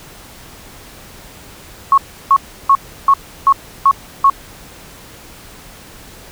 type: tone bursts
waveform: sine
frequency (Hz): 1100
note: C#6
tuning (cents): -14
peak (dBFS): -5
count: 7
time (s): 1.92-4.299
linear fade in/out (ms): 2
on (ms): 57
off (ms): 330
effects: pink hiss -38 dBFS RMS until 6.31 s